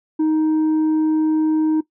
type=tone with tanh clipping; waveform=sine; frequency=312.5 Hz; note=D#4; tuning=8 cents sharp; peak=-15 dBFS; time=0.19-1.81 s; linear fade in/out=10 ms; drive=3 dB; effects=noise-tail reverb RT60 0.1 s tail -18 dB re dry